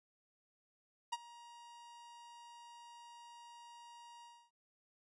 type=tone with ADSR envelope; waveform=45% pulse; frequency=946 Hz; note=A#5; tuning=25 cents sharp; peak=-34 dBFS; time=1.12-4.51 s; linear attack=11 ms; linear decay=34 ms; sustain=-20 dB; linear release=280 ms; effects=resampled to 22050 Hz